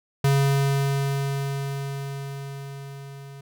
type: tone with level ramp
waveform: square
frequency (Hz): 138.59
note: C#3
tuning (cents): 0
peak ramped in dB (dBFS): -17 to -40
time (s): 0.24-3.41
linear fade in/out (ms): 5
effects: none